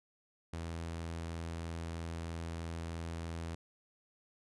sawtooth tone, 83.1 Hz, E2, 15 cents sharp, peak -35 dBFS, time 0.53-3.55 s, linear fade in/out 5 ms, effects resampled to 24000 Hz

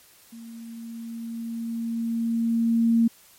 sine tone with level ramp, 230 Hz, A#3, 23 cents flat, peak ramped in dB -39 to -15 dBFS, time 0.32-3.08 s, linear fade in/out 10 ms, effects white hiss -54 dBFS RMS until 3.38 s + MP3 64 kbps

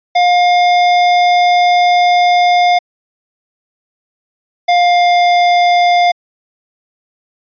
square tone pair in turn, 710 / 704.7 Hz, F5 / F5, +28 / +15 cents, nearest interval unison, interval 13 cents, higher first, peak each -8 dBFS, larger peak neither, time 0.15-2.79 / 4.68-6.12 s, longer first, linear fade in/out 10 ms, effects resampled to 11025 Hz

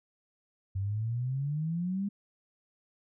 sine exponential sweep, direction up, 94.4 to 204.7 Hz, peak -29 dBFS, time 0.75-2.09 s, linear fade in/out 10 ms, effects none

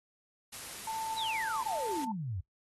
white noise, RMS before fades -44 dBFS, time 0.52-2.05 s, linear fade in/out 10 ms
sine tone, 887 Hz, A5, 14 cents sharp, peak -34 dBFS, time 0.87-2.12 s, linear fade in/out 5 ms
sine exponential sweep, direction down, 4083 to 83.1 Hz, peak -34 dBFS, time 1.17-2.41 s, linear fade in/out 10 ms
effects noise-tail reverb RT60 0.1 s tail -17 dB re dry + AAC 32 kbps

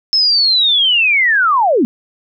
sine linear sweep, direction down, 5274 to 209.4 Hz, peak -9 dBFS, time 0.13-1.85 s, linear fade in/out 0 ms, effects none

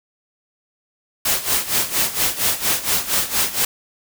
white noise with tremolo, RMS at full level -17 dBFS, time 1.25-3.65 s, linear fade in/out 5 ms, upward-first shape sine, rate 4.3 Hz, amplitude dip 80%, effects none

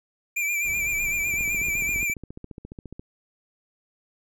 square tone with vibrato, 2361 Hz, D7, 9 cents sharp, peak -24 dBFS, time 0.36-2.14 s, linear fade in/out 10 ms, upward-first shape sine, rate 7.9 Hz, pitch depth 47 cents each way
brown noise, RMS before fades -40 dBFS, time 0.64-2.05 s, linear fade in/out 20 ms
click train, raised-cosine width 3 ms, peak -25 dBFS, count 25, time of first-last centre 1.34-2.995 s, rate 14.5 Hz
effects none

